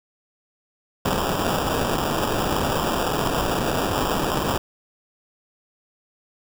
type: noise with sample-and-hold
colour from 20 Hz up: blue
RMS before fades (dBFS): -23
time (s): 1.05-4.58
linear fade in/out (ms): 5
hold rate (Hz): 2100
effects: none